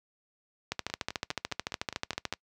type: two click trains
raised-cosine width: 0.2 ms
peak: -13 / -20 dBFS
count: 23 / 8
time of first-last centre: 0.72-2.326 / 0.9-2.337 s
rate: 13.7 / 4.87 Hz
effects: noise-tail reverb RT60 0.1 s tail -24 dB re dry + high-pass 60 Hz 12 dB/octave